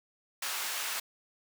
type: high-pass noise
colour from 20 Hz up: pink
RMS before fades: -35 dBFS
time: 0.42-1 s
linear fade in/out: 5 ms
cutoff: 1200 Hz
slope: 12 dB/octave
effects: none